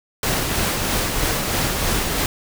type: noise with tremolo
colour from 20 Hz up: pink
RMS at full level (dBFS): -20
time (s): 0.23-2.26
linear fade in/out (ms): 2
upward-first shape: sine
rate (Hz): 3.1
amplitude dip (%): 30
effects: none